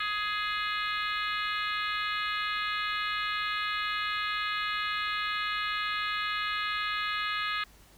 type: harmonic tone with a mistuned harmonic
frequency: 417.9 Hz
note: G#4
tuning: 11 cents sharp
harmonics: 3 / 4 / 5 / 6 / 7 / 8 / 9 / 10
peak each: -33 / -35 / -37 / -39 / -40 / -41 / -42 / -43 dBFS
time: 0-7.64 s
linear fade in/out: 5 ms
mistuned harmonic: 8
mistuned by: +26 cents
effects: added 50 Hz sine -58 dBFS peak until 7.97 s + pink hiss -58 dBFS RMS until 7.97 s